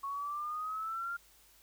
sine exponential sweep, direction up, 1100 to 1404 Hz, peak -35 dBFS, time 0.03-1.17 s, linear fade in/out 10 ms, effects added 50 Hz sine -70 dBFS peak until 1.62 s + white hiss -63 dBFS RMS until 1.62 s

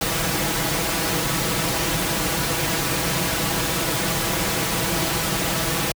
pink noise with comb filter, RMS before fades -22 dBFS, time 0.01-5.92 s, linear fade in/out 5 ms, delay 6.1 ms, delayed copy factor +0.65, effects high-pass 60 Hz 12 dB/octave

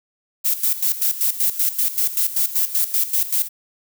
violet noise with tremolo, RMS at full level -18 dBFS, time 0.44-3.49 s, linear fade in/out 20 ms, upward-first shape square, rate 5.2 Hz, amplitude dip 75%, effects none

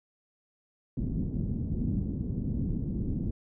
white low-pass noise, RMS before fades -31 dBFS, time 0.97-3.31 s, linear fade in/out 2 ms, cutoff 240 Hz, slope 24 dB/octave, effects none

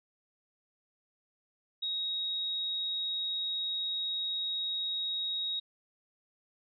sine tone, 3782 Hz, A#7, 24 cents sharp, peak -31 dBFS, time 1.82-5.6 s, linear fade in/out 10 ms, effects none

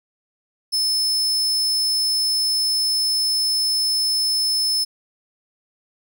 40% pulse tone, 5240 Hz, E8, 11 cents flat, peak -17 dBFS, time 0.72-4.85 s, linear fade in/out 20 ms, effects none

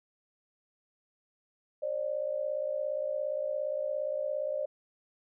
sine tone pair together, 541.7 / 599 Hz, C#5 / D5, -40 / +34 cents, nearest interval major second, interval 174 cents, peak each -34 / -32 dBFS, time 1.82-4.66 s, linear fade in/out 10 ms, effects none

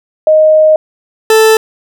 sine / 40% pulse tone pair in turn, 622.3 / 440 Hz, D#5 / A4, 0 / 0 cents, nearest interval tritone, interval 600 cents, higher first, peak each -3 dBFS, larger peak neither, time 0.27-0.76 / 1.3-1.57 s, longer first, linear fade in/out 2 ms, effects none

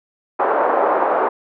pink band-pass noise, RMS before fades -17 dBFS, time 0.39-1.29 s, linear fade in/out 10 ms, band 440 to 1200 Hz, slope 24 dB/octave, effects none

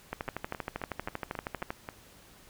two click trains, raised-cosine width 0.5 ms, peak -22 / -18 dBFS, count 7 / 21, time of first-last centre 0.28-1.889 / 0.13-1.705 s, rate 3.73 / 12.7 Hz, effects pink hiss -56 dBFS RMS until 2.49 s

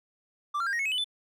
triangle tone with pitch steps, 1174.7 / 1373 / 1604.7 / 1875.5 / 2192 / 2562 / 2994 / 3500 Hz, D6 / F6 / G6 / A#6 / C#7 / E7 / F#7 / A7, 0 / -30 / +40 / +10 / -20 / -50 / +20 / -10 cents, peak -25 dBFS, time 0.54-1.044 s, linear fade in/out 10 ms, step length 63 ms, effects none

